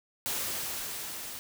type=noise with level ramp; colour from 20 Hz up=white; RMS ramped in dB=-32 to -41 dBFS; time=0.26-1.39 s; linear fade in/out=0 ms; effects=none